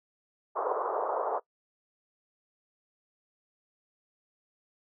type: band-pass noise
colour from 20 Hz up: pink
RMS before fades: -31 dBFS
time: 0.55-1.4 s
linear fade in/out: 20 ms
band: 420 to 1200 Hz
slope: 48 dB/octave
effects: noise-tail reverb RT60 0.1 s tail -21 dB re dry